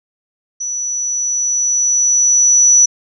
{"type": "tone with level ramp", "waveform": "sine", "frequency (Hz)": 5920, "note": "F#8", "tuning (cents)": 0, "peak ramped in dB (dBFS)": [-19, -5], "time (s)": [0.6, 2.86], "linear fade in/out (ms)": 10, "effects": []}